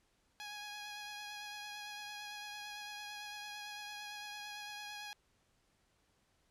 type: tone with vibrato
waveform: 10% pulse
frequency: 830.6 Hz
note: G#5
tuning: in tune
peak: -36 dBFS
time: 0.4-5.13 s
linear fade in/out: 0 ms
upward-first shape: triangle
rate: 8.9 Hz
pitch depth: 20 cents each way
effects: pink hiss -75 dBFS RMS until 6.5 s + low-pass 10000 Hz 12 dB/octave